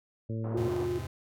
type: harmonic tone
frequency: 112.5 Hz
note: A2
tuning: 39 cents sharp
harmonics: 1 / 2 / 3 / 4 / 5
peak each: -32 / -38 / -42 / -44 / -46 dBFS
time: 0.29-0.69 s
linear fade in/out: 10 ms
type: band-pass noise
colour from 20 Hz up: pink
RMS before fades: -42 dBFS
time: 0.44-0.86 s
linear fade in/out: 2 ms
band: 230 to 1100 Hz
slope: 24 dB/octave
type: tone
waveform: sine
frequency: 356.6 Hz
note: F4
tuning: 36 cents sharp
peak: -29 dBFS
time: 0.54-0.99 s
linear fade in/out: 10 ms
type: chord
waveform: 45% pulse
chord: E augmented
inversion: none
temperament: just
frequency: 82.41 / 103.01 / 128.76 Hz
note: E2 / G#2 / B#2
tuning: 0 / -14 / -27 cents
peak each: -40 / -40 / -39 dBFS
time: 0.57-1.07 s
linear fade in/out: 5 ms
effects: none